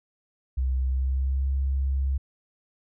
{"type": "tone with pitch glide", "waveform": "sine", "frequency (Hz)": [64.7, 67.53], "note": ["C2", "C#2"], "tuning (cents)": [-19, -45], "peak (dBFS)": -22, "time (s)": [0.57, 2.18], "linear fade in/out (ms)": 10, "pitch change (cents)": 74, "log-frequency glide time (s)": [0.83, 1.48], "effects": []}